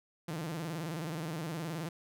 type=tone with vibrato; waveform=sawtooth; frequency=161 Hz; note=E3; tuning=41 cents flat; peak=-32 dBFS; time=0.28-1.89 s; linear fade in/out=5 ms; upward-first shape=square; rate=19 Hz; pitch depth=110 cents each way; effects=none